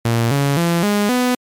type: tone with pitch steps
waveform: sawtooth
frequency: 116.2 / 140.6 / 170.13 / 205.9 / 249.1 Hz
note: A#2 / C#3 / F3 / G#3 / B3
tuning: -5 / +25 / -45 / -15 / +15 cents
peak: -10 dBFS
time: 0.05-1.35 s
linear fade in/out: 5 ms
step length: 260 ms
effects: MP3 96 kbps